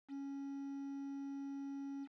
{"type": "tone with quantisation", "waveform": "triangle", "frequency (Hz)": 277.2, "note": "C#4", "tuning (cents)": 0, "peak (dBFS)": -40, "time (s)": [0.08, 2.08], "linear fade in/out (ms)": 50, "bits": 10, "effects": ["low-pass 3000 Hz 12 dB/octave"]}